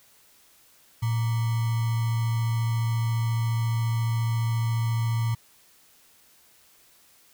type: tone with sample-and-hold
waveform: sine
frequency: 114.3 Hz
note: A#2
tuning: 34 cents flat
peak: -22 dBFS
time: 1.02-5.35 s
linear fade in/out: 10 ms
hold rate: 1050 Hz
effects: white hiss -58 dBFS RMS until 7.33 s